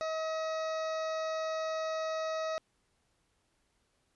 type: harmonic tone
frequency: 637 Hz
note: D#5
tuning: 41 cents sharp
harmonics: 1 / 2 / 3 / 4 / 6 / 7 / 8 / 9 / 10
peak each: -33 / -39 / -46 / -51 / -49 / -54 / -54 / -54 / -58 dBFS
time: 0.01-2.58 s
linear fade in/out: 0 ms
effects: pink hiss -75 dBFS RMS until 4.15 s + resampled to 24000 Hz